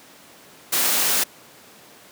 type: noise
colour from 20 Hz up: white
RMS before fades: -20 dBFS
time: 0.72-1.24 s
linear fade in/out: 10 ms
effects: pink hiss -47 dBFS RMS until 2.11 s + high-pass 200 Hz 12 dB/octave